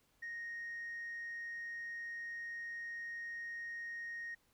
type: tone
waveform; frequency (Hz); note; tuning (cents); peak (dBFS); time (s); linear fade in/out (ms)
sine; 1864.7; A#6; 0; -40; 0.22-4.35; 10
effects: tanh soft clip ceiling -39 dBFS + pink hiss -74 dBFS RMS until 4.53 s

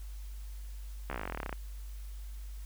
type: slowing click train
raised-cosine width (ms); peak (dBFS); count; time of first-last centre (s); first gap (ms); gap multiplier
0.5; -21; 20; 1.1-1.528; 14; 1.05
effects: added 50 Hz sine -40 dBFS peak until 2.65 s + white hiss -59 dBFS RMS until 2.65 s

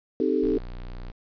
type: chord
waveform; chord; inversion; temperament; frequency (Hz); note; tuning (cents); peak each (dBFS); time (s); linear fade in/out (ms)
sine; A half-diminished seventh; first; equal; 261.6 / 311.1 / 392 / 440; C4 / Eb4 / G4 / A4; 0 / 0 / 0 / 0; -27 / -26 / -26 / -26; 0.2-0.58; 2
type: tone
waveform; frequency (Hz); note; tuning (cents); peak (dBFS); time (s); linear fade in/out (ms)
square; 30.13; B0; -42; -34; 0.42-1.12; 20
effects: resampled to 11025 Hz + 9-bit

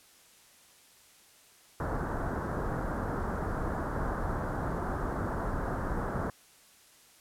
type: low-pass noise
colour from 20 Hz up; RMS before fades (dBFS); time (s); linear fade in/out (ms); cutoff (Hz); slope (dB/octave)
pink; -33; 1.8-6.3; 2; 1600; 48
effects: white hiss -59 dBFS RMS until 7.2 s + low-pass 12000 Hz 12 dB/octave

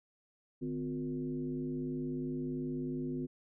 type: tone with frequency modulation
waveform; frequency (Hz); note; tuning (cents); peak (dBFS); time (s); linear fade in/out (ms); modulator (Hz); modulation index
sine; 255.4; C4; -42; -34; 0.61-3.27; 20; 103; 1
effects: none

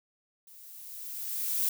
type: noise with level ramp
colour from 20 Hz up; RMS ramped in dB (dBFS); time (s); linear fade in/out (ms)
violet; -53 to -27; 0.47-1.69; 2
effects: none

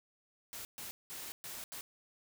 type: noise bursts at uneven times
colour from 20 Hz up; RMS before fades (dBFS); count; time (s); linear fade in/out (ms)
white; -45; 5; 0.53-0.65 / 0.78-0.91 / 1.1-1.32 / 1.44-1.64 / 1.72-1.81; 0
effects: none

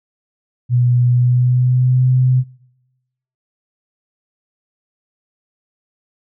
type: tone with pitch glide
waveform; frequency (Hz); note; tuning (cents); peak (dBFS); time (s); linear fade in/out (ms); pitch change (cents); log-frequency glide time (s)
sine; 122.8 to 127.87; B2 to C3; -9 to -39; -10; 0.69-2.44; 50; +70; 1.11-2.06
effects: noise-tail reverb RT60 1.0 s tail -24 dB re dry

